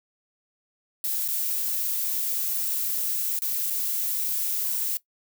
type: noise with dropouts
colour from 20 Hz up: violet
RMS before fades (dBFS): -27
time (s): 1.04-4.97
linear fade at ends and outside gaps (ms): 0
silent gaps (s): 1.278-1.285 / 3.389-3.42 / 3.7-3.705
effects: noise-tail reverb RT60 0.1 s tail -18 dB re dry